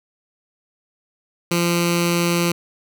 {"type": "tone with notch filter", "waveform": "10% pulse", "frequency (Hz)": 172.2, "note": "F3", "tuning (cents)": -24, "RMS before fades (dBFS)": -19, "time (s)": [1.51, 2.52], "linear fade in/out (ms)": 5, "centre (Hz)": 730, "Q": 0.78, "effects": []}